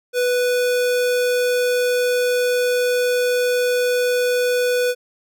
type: tone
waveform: square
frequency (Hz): 493.9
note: B4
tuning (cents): 0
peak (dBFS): -17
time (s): 0.13-4.95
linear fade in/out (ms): 50
effects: none